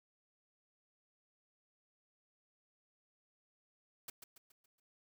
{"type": "noise with echo", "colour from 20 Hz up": "white", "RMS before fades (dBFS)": -45, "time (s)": [4.08, 4.1], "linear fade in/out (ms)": 5, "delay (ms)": 140, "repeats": 5, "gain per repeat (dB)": -7, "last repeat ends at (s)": 4.8, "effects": []}